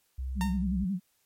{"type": "tone", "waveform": "sine", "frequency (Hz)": 64.8, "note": "C2", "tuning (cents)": -16, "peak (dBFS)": -31, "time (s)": [0.18, 0.85], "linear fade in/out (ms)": 10}
{"type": "tone with vibrato", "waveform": "sine", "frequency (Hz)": 189.6, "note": "F#3", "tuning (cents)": 43, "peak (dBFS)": -27, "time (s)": [0.35, 1], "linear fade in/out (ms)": 50, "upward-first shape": "sine", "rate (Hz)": 11, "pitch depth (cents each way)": 120}
{"type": "tone with exponential decay", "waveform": "sawtooth", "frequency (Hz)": 914, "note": "A#5", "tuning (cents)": -34, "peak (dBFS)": -26, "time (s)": [0.41, 0.64], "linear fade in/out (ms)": 0, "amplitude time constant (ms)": 50}
{"effects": ["white hiss -71 dBFS RMS until 1.25 s", "MP3 64 kbps"]}